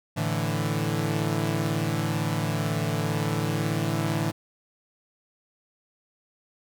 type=chord; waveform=sawtooth; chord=A suspended fourth; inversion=none; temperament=equal; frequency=110 / 146.83 / 164.81 Hz; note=A2 / D3 / E3; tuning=0 / 0 / 0 cents; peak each=-25 dBFS; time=0.16-4.32 s; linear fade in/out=20 ms; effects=none